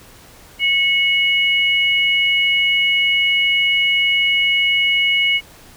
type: tone pair together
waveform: sine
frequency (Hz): 2203 / 2905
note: C#7 / F#7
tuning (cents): -11 / -32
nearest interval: perfect fourth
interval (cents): 479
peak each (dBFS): -15 / -17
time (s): 0.59-5.41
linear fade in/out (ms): 50
effects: pink hiss -44 dBFS RMS until 5.76 s